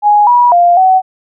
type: tone with pitch steps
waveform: sine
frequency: 831 / 970 / 698 / 752 Hz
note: G#5 / B5 / F5 / F#5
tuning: +1 / -31 / -1 / +28 cents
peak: -4 dBFS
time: 0.02-1.02 s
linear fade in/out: 50 ms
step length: 250 ms
effects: none